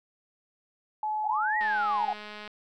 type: tone with pitch glide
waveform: sine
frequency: 856 to 831.6 Hz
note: A5 to G#5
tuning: -48 to +2 cents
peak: -27 dBFS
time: 1.03-2.13 s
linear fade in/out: 2 ms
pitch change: -50 cents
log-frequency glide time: 1.72-1.78 s
type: linear two-way sweep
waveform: sine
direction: up then down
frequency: 660 to 1944 to 660 Hz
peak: -27 dBFS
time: 1.23-2.14 s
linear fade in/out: 50 ms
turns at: 1.58 s
type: click train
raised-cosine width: 0.3 ms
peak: -26 dBFS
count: 183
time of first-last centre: 1.61-2.477 s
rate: 210 Hz
effects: none